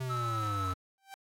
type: linear sweep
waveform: square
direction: down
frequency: 131.8 to 89.9 Hz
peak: -34 dBFS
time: 0-0.74 s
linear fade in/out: 10 ms
type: tone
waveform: triangle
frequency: 1305 Hz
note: E6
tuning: 18 cents flat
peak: -31 dBFS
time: 0.09-0.74 s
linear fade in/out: 20 ms
type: tone with exponential growth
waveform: sawtooth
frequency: 780 Hz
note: G5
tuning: 9 cents flat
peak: -37 dBFS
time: 0.98-1.14 s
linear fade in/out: 0 ms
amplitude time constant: 34 ms
effects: AAC 64 kbps